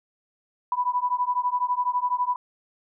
sine beating tone pair, 983 / 995 Hz, B5 / B5, -8 / +13 cents, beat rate 12 Hz, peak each -25 dBFS, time 0.72-2.36 s, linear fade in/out 2 ms, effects none

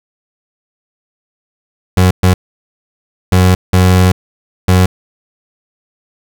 30% pulse tone bursts at uneven times, 91.9 Hz, F#2, 11 cents flat, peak -3 dBFS, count 5, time 1.97-2.11 / 2.23-2.34 / 3.32-3.55 / 3.73-4.12 / 4.68-4.86 s, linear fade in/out 5 ms, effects none

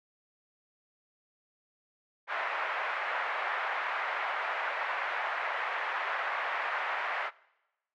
white band-pass noise, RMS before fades -33 dBFS, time 2.27-7.31 s, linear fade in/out 50 ms, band 630 to 2000 Hz, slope 24 dB/octave, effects noise-tail reverb RT60 1.0 s tail -23 dB re dry + MP3 96 kbps

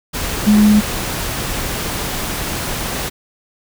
sine tone in noise, 210 Hz, G#3, 19 cents sharp, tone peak -7 dBFS, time 0.46-0.81 s, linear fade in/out 20 ms, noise pink, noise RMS -22 dBFS, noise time 0.13-3.1 s, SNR +12 dB, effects none

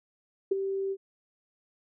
sine tone with ADSR envelope, 389.1 Hz, G4, 13 cents flat, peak -19 dBFS, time 0.51-0.97 s, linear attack 9 ms, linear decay 15 ms, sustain -9 dB, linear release 53 ms, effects none

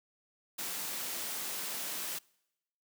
white high-pass noise, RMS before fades -38 dBFS, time 0.58-2.19 s, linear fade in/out 10 ms, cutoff 160 Hz, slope 24 dB/octave, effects noise-tail reverb RT60 0.9 s tail -26 dB re dry

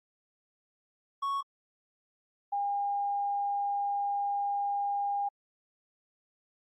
triangle / sine tone pair in turn, 1108.7 / 807.4 Hz, C#6 / G#5, 0 / -49 cents, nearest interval perfect fourth, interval 549 cents, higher first, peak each -27 / -28 dBFS, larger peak first, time 1.22-1.41 / 2.52-5.29 s, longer second, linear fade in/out 10 ms, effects AAC 32 kbps

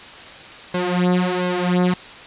sawtooth tone with flanger, 180 Hz, F#3, 47 cents flat, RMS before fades -19 dBFS, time 0.74-1.94 s, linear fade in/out 5 ms, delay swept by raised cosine 1.9 to 5.4 ms, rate 1.4 Hz, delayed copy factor +0.8, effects white hiss -38 dBFS RMS until 2.26 s + resampled to 8000 Hz

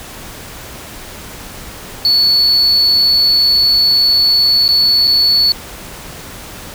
sine tone with dropouts, 4431 Hz, C#8, 2 cents flat, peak -6 dBFS, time 2.05-5.52 s, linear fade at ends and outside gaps 1 ms, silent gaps 4.68-4.689 / 5.072-5.076 s, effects tanh soft clip ceiling -6 dBFS + pink hiss -31 dBFS RMS until 6.74 s

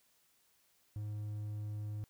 triangle tone, 105.2 Hz, G#2, 23 cents sharp, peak -36 dBFS, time 0.96-2.04 s, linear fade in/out 0 ms, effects white hiss -72 dBFS RMS until 2.09 s

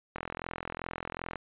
click train, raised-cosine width 0.5 ms, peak -20 dBFS, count 52, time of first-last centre 0.16-1.357 s, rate 42.6 Hz, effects resampled to 8000 Hz

